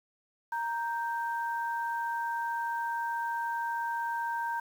sine tone pair together, 932.3 / 1565.9 Hz, A#5 / G6, 0 / -2 cents, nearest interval major sixth, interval 898 cents, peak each -31 / -36 dBFS, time 0.52-4.6 s, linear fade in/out 5 ms, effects 9-bit

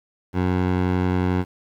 15% pulse tone with low-pass filter, 91.2 Hz, F#2, 24 cents flat, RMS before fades -21 dBFS, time 0.33-1.45 s, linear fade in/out 50 ms, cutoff 2400 Hz, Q 0.54, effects 8-bit

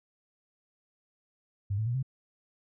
sine tone with pitch steps, 99.8 / 109.46 / 120.06 / 131.69 Hz, G2 / A2 / B2 / C3, +32 / -9 / -48 / +12 cents, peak -27 dBFS, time 1.7-2.028 s, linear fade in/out 10 ms, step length 82 ms, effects none

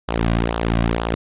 sawtooth tone with flanger, 57.1 Hz, A#1, 35 cents flat, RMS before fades -20 dBFS, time 0.08-1.15 s, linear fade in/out 10 ms, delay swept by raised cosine 0.43 to 2.33 ms, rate 2.1 Hz, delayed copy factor -0.7, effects resampled to 8000 Hz

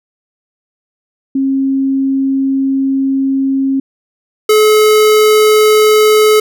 sine / square tone pair in turn, 270 / 428.6 Hz, C#4 / A4, -45 / -45 cents, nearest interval minor sixth, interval 800 cents, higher second, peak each -10 / -6 dBFS, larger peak second, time 1.35-3.8 / 4.49-6.4 s, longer first, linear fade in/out 5 ms, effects none

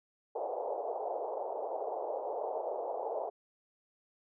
pink band-pass noise, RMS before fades -37 dBFS, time 0.35-3.3 s, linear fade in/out 10 ms, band 430 to 850 Hz, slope 48 dB/octave, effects none

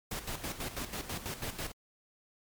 pink noise with tremolo, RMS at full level -37 dBFS, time 0.11-1.72 s, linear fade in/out 5 ms, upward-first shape square, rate 6.1 Hz, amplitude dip 65%, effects MP3 96 kbps

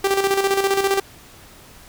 sawtooth tone with tremolo, 392 Hz, G4, in tune, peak -11 dBFS, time 0.04-1 s, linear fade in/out 5 ms, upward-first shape square, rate 15 Hz, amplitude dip 55%, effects pink hiss -45 dBFS RMS until 1.88 s

